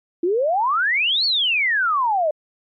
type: exponential two-way sweep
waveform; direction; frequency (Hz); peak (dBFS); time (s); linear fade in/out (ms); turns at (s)
sine; up then down; 329.1 to 4532 to 586; -16; 0.23-2.31; 5; 1.25
effects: MP3 64 kbps